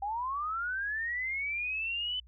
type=linear sweep; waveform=sine; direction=up; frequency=781 to 3036 Hz; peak=-31 dBFS; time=0.02-2.2 s; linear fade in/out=5 ms; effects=added 60 Hz sine -53 dBFS peak until 2.27 s